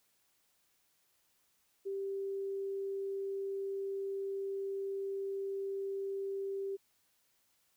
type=tone; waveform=sine; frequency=392 Hz; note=G4; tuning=in tune; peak=-35 dBFS; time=1.85-6.77 s; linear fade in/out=20 ms; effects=white hiss -74 dBFS RMS until 7.76 s